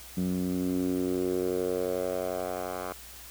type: tone with band-pass filter sweep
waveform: 10% pulse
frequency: 91.3 Hz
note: F#2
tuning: 23 cents flat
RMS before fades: -30 dBFS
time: 0.17-2.93 s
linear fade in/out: 5 ms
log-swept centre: 190 to 930 Hz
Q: 3
effects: added 60 Hz sine -52 dBFS peak until 3.3 s + white hiss -47 dBFS RMS until 3.3 s